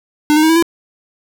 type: tone with pitch steps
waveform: square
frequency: 300 / 308.8 / 317.8 / 327.2 / 336.7 Hz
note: D4 / D#4 / D#4 / E4 / E4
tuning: +37 / -13 / +37 / -13 / +37 cents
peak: -9 dBFS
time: 0.3-0.625 s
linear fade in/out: 0 ms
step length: 65 ms
effects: none